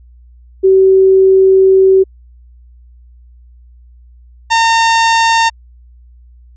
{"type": "tone pair in turn", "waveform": ["sine", "sawtooth"], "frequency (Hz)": [381.8, 911.8], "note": ["G4", "A#5"], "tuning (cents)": [-46, -39], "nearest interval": "octave + minor third", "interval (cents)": 1507, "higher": "second", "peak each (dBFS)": -4, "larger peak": "neither", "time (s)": [[0.63, 2.04], [4.5, 5.5]], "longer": "first", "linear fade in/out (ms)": 20, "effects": ["added 60 Hz sine -38 dBFS peak until 6.56 s", "resampled to 16000 Hz"]}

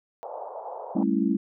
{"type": "band-pass noise", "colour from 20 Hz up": "white", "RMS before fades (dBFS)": -37, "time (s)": [0.23, 1.03], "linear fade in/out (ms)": 0, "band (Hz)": [470, 910], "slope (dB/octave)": 48}
{"type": "chord", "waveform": "sine", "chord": "A dominant seventh", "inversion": "third", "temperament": "just", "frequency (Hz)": [198, 220, 275, 330], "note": ["G3", "A3", "C#4", "E4"], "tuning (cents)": [18, 0, -14, 2], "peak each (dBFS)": [-26, -26, -26, -28], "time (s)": [0.95, 1.37], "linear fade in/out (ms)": 10}
{"effects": []}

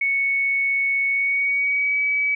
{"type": "tone with pitch glide", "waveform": "sine", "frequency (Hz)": [2216, 2282], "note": ["C#7", "C#7"], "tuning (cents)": [-1, 50], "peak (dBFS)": -18, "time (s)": [0.01, 2.35], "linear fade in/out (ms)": 5, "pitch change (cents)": 51, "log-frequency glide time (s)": [1.08, 2.01], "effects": []}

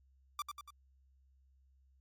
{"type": "tone with echo", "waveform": "45% pulse", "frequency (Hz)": 1174.7, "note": "D6", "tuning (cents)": 0, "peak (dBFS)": -35, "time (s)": [0.39, 0.42], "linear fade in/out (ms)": 2, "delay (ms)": 95, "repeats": 3, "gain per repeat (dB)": -5, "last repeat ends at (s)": 0.705, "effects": ["added 66 Hz sine -65 dBFS peak until 2 s", "MP3 64 kbps"]}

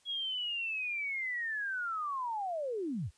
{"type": "linear sweep", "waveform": "sine", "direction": "down", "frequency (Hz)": [3338, 60], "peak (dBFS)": -33, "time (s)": [0.05, 3.11], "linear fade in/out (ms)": 50, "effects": ["white hiss -68 dBFS RMS until 3.17 s", "resampled to 22050 Hz"]}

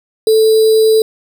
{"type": "tone with sample-and-hold", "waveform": "sine", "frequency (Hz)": 440, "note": "A4", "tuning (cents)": 0, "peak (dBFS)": -6, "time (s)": [0.27, 1.02], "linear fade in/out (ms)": 2, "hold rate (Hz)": 4410, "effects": []}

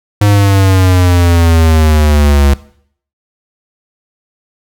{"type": "exponential sweep", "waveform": "square", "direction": "down", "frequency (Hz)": [103.83, 69.3], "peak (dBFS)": -6, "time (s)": [0.21, 2.54], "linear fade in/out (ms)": 5, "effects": ["noise-tail reverb RT60 0.6 s tail -19 dB re dry"]}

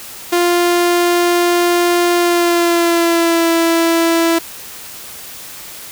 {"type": "tone with pitch glide", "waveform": "sawtooth", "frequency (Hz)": [349.2, 332.5], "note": ["F4", "E4"], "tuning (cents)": [0, 15], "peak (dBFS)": -7, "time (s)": [0.32, 4.39], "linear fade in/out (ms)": 10, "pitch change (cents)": -85, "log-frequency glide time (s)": [2.16, 3.51], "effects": ["white hiss -32 dBFS RMS until 5.91 s"]}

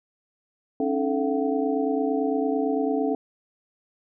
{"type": "tone cluster", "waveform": "sine", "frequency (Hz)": [272.8, 301.7, 438.3, 683, 755], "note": ["C#4", "D4", "A4", "F5", "F#5"], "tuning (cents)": [-28, 47, -7, -39, 35], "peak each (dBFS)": [-25, -30, -26, -32, -33], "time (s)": [0.8, 3.15], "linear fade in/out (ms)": 2, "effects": []}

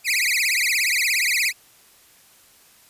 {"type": "tone with vibrato", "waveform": "sawtooth", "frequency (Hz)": 2242, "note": "C#7", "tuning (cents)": 19, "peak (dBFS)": -15, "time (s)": [0.04, 1.53], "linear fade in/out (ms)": 50, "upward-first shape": "triangle", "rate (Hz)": 17, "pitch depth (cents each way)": 290, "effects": ["white hiss -53 dBFS RMS until 2.89 s", "resampled to 32000 Hz"]}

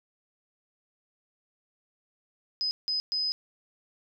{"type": "tone bursts at uneven times", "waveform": "sine", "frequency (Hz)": 5030, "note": "D#8", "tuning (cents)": 18, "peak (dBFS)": -26, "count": 3, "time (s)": [[2.61, 2.71], [2.88, 3], [3.12, 3.32]], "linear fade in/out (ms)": 0, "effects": []}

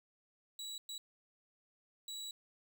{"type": "tone bursts at uneven times", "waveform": "30% pulse", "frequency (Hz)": 3910, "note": "B7", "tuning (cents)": -18, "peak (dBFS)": -40, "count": 3, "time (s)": [[0.59, 0.78], [0.89, 0.98], [2.08, 2.31]], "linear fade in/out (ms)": 2, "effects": []}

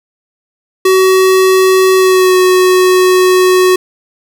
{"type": "tone with pitch glide", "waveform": "square", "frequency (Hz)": [376.7, 368.9], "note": ["F#4", "F#4"], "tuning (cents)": [31, -5], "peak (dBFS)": -6, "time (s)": [0.85, 3.76], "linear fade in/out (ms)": 5, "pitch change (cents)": -36, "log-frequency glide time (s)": [1.96, 2.37], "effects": ["8-bit"]}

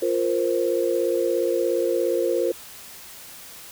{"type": "chord", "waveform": "sine", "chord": "F suspended fourth", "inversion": "none", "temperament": "equal", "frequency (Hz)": [349.2, 466.2, 523.3], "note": ["F4", "Bb4", "C5"], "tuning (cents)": [0, 0, 0], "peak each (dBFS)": -24, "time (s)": [0.02, 2.52], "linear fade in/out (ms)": 5, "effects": ["white hiss -42 dBFS RMS until 3.71 s"]}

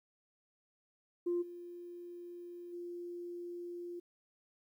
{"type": "tone with level steps", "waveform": "sine", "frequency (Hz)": 349.2, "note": "F4", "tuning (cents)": 0, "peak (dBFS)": [-30, -45, -41], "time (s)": [1.26, 4], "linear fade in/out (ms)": 10, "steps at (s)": [1.41, 2.72], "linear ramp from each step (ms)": 20, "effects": ["tanh soft clip ceiling -27 dBFS", "12-bit"]}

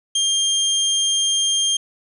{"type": "tone", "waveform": "25% pulse", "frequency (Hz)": 3200, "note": "G7", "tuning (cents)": 35, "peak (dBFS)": -13, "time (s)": [0.15, 1.77], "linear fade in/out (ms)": 5, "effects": ["resampled to 24000 Hz", "8-bit"]}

